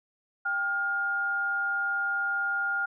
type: tone pair together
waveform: sine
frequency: 790 / 1414.5 Hz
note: G5 / F6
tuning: +13 / +22 cents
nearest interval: minor seventh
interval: 1009 cents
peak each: -36 / -26 dBFS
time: 0.45-2.86 s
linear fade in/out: 10 ms
effects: none